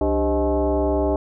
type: tone with frequency modulation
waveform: sine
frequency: 164.81 Hz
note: E3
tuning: in tune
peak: -17 dBFS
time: 0.01-1.16 s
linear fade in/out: 2 ms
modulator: 230 Hz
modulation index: 2.6
effects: none